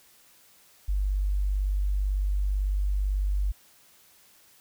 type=tone; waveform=sine; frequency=49 Hz; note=G1; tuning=in tune; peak=-23 dBFS; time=0.88-3.52 s; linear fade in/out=10 ms; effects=white hiss -58 dBFS RMS until 4.6 s